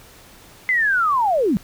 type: linear sweep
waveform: sine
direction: down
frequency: 2068 to 169.3 Hz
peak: -15 dBFS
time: 0.69-1.57 s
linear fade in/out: 0 ms
effects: pink hiss -46 dBFS RMS until 1.63 s